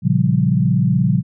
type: chord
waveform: sine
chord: G half-diminished seventh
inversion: first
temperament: equal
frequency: 116.54 / 138.59 / 174.61 / 196 Hz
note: Bb2 / Db3 / F3 / G3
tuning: 0 / 0 / 0 / 0 cents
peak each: -19 / -17 / -17 / -20 dBFS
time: 0.02-1.23 s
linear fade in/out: 50 ms
effects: none